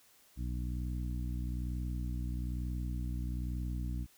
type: harmonic tone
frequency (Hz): 61.1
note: B1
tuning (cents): -18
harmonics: 1 / 2 / 3 / 4 / 5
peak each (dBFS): -35 / -41 / -45 / -47 / -49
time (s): 0.36-4.07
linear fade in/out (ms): 50
effects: white hiss -64 dBFS RMS until 4.17 s